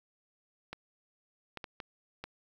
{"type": "clicks", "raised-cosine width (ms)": 0.3, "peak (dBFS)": -24, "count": 5, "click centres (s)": [0.73, 1.573, 1.642, 1.802, 2.24], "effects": ["9-bit"]}